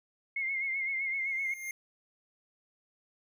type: tone with vibrato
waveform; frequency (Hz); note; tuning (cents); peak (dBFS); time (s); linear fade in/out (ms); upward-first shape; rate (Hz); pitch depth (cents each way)
sine; 2144; C7; +42; -30; 0.36-1.54; 5; sine; 7.8; 50
type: tone with exponential growth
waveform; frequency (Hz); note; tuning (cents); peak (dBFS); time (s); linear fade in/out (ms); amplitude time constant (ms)
square; 2118; C7; +21; -34; 1.11-1.71; 2; 130
effects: none